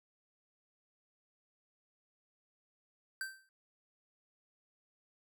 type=tone with exponential decay; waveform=square; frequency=1558 Hz; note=G6; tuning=11 cents flat; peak=-35 dBFS; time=3.21-3.49 s; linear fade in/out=1 ms; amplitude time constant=59 ms; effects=none